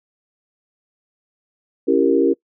sine chord, C# diminished seventh, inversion none, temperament equal with one note detuned, 277.2 / 335.2 / 392 / 466.2 Hz, C#4 / E4 / G4 / Bb4, 0 / +29 / 0 / 0 cents, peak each -18 dBFS, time 1.87-2.34 s, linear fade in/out 20 ms, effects noise-tail reverb RT60 0.1 s tail -22 dB re dry

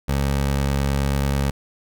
20% pulse tone, 69.3 Hz, C#2, in tune, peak -14 dBFS, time 0.08-1.51 s, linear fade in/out 10 ms, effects none

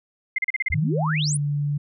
sine tone bursts, 2093 Hz, C7, in tune, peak -19 dBFS, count 7, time 0.36-0.744 s, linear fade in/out 5 ms, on 24 ms, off 36 ms
sine exponential sweep, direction up, 67.6 to 10548 Hz, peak -24 dBFS, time 0.7-1.37 s, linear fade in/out 5 ms
sine tone with pitch glide, 155.56 to 145.14 Hz, D#3 to D3, 0 to -20 cents, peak -21 dBFS, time 0.74-1.78 s, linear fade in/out 10 ms, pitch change -120 cents, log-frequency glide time 1.12-1.39 s
effects none

